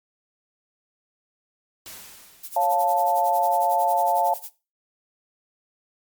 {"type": "noise with exponential decay", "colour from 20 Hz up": "white", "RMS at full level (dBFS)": -38, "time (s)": [1.86, 3.24], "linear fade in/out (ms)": 0, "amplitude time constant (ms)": 300}
{"type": "noise with tremolo", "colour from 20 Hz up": "violet", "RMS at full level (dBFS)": -34, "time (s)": [2.43, 4.5], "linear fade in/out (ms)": 5, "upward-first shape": "sine", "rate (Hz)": 11, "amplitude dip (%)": 90}
{"type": "chord", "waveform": "sine", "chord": "Db augmented", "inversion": "none", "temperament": "equal", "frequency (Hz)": [554.4, 698.5, 880], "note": ["Db5", "F5", "A5"], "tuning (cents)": [0, 0, 0], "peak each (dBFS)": [-27, -21, -21], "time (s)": [2.56, 4.34], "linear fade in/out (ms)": 5}
{"effects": ["noise-tail reverb RT60 0.3 s tail -17 dB re dry", "MP3 96 kbps"]}